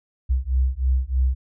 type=beating tone pair; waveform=sine; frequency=63 / 66.2 Hz; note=B1 / C2; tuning=+35 / +21 cents; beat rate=3.2 Hz; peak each=-21 dBFS; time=0.29-1.35 s; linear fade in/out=20 ms; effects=none